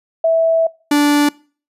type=tone pair in turn; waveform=sine / 45% pulse; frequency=655 / 291.8 Hz; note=E5 / D4; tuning=-11 / -11 cents; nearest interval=octave + major second; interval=1400 cents; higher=first; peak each=-10 dBFS; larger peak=neither; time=0.24-0.67 / 0.91-1.29 s; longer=first; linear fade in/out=5 ms; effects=noise-tail reverb RT60 0.4 s tail -24 dB re dry + resampled to 32000 Hz